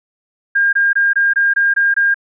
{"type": "tone bursts", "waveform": "sine", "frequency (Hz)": 1610, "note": "G6", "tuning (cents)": 46, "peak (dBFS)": -10, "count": 8, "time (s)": [0.55, 2.144], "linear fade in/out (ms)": 10, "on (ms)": 180, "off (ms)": 22, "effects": []}